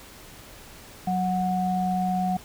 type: tone pair together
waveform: sine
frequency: 184.7 / 735.2 Hz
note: F#3 / F#5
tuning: -3 / -11 cents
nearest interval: 2 octaves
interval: 2392 cents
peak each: -25 dBFS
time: 1.07-2.37 s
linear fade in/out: 5 ms
effects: pink hiss -46 dBFS RMS until 2.44 s